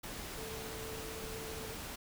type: tone in noise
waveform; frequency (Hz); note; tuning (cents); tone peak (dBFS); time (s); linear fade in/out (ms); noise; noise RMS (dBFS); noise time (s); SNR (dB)
sine; 442.7; A4; +11; -46; 0.37-1.75; 10; pink; -44; 0.03-1.96; -5
effects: none